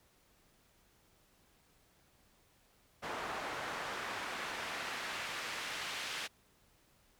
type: noise with band-pass filter sweep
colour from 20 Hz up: pink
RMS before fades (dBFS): -41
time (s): 3.02-6.28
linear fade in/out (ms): 20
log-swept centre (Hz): 1000 to 2800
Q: 0.83
effects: pink hiss -69 dBFS RMS until 7.19 s